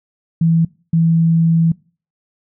sine tone bursts at uneven times, 164.81 Hz, E3, in tune, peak -10 dBFS, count 2, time 0.41-0.65 / 0.93-1.72 s, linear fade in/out 5 ms, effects noise-tail reverb RT60 0.4 s tail -23 dB re dry

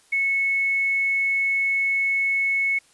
sine tone with quantisation, 2200 Hz, C#7, 14 cents flat, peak -19 dBFS, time 0.12-2.79 s, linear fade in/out 10 ms, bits 8, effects white hiss -57 dBFS RMS until 2.93 s + resampled to 24000 Hz

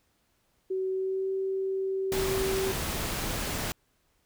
sine tone with pitch glide, 377.8 to 384 Hz, F#4 to G4, +36 to -36 cents, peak -27 dBFS, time 0.7-2.72 s, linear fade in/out 10 ms, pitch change +28 cents, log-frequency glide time 0.9-1.31 s
pink noise, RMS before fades -32 dBFS, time 2.12-3.72 s, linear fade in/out 0 ms
effects pink hiss -71 dBFS RMS until 4.25 s

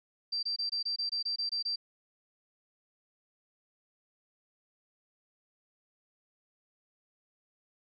sine tone bursts, 4699 Hz, D8, in tune, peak -30 dBFS, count 11, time 0.32-1.76 s, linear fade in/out 10 ms, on 110 ms, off 23 ms, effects none

